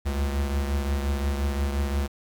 square beating tone pair, 69.6 / 75.3 Hz, C#2 / D2, +8 / +44 cents, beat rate 5.7 Hz, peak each -25 / -33 dBFS, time 0.05-2.08 s, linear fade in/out 20 ms, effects 9-bit

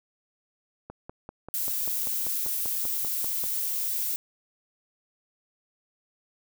click train, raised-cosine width 1 ms, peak -25 dBFS, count 14, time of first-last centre 0.9-3.439 s, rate 5.12 Hz
violet noise, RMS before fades -29 dBFS, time 1.54-4.16 s, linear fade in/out 0 ms
effects none

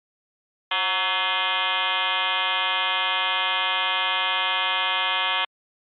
sine tone with frequency modulation, 2093 Hz, C7, in tune, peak -20 dBFS, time 0.71-5.45 s, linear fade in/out 5 ms, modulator 194 Hz, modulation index 6.9, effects high-pass 400 Hz 12 dB/octave + MP3 48 kbps

